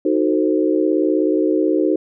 sine chord, D# diminished seventh, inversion none, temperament equal with one note detuned, 311.1 / 370 / 447.2 / 523.3 Hz, D#4 / F#4 / A4 / C5, 0 / 0 / +28 / 0 cents, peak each -17 / -19 / -22 / -23 dBFS, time 0.05-1.96 s, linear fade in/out 5 ms, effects none

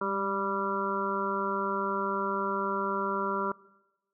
harmonic tone with a mistuned harmonic, 196 Hz, G3, in tune, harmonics 1 / 2 / 3 / 5 / 6 / 7, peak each -37 / -34 / -38 / -34 / -35 / -34 dBFS, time 0.01-3.52 s, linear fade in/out 5 ms, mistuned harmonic 1, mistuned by +30 cents, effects noise-tail reverb RT60 1.0 s tail -21 dB re dry

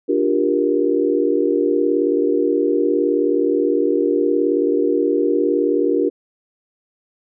sine chord, G minor seventh, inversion second, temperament just, 294 / 352.8 / 392 / 470.4 Hz, D4 / F4 / G4 / Bb4, +2 / +18 / 0 / +16 cents, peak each -20 dBFS, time 0.08-6.1 s, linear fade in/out 20 ms, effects none

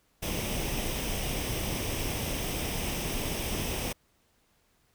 pink noise with comb filter, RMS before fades -32 dBFS, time 0.22-3.93 s, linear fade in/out 10 ms, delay 0.35 ms, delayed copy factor +0.55, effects pink hiss -69 dBFS RMS until 4.94 s

